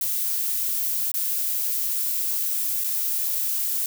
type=noise with dropouts; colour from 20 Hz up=violet; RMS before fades=-25 dBFS; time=0.01-3.86 s; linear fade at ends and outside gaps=2 ms; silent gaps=1.117-1.14 / 2.839-2.843 s; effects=none